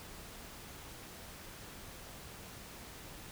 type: silence
effects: pink hiss -50 dBFS RMS until 3.31 s